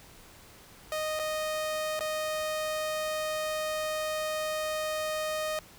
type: tone with dropouts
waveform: sawtooth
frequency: 620 Hz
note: D#5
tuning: 6 cents flat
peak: -26 dBFS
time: 0.92-5.59 s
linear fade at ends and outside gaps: 1 ms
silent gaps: 1.192-1.196 / 1.993-2.007 s
effects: pink hiss -53 dBFS RMS until 5.78 s